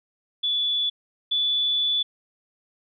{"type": "tone pair in turn", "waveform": "sine", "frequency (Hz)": [3445, 3462], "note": ["A7", "A7"], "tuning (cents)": [-37, -29], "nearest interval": "unison", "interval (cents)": 8, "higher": "second", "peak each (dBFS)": [-21, -20], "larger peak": "second", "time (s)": [[0.43, 0.9], [1.31, 2.03]], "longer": "second", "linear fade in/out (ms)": 10, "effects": []}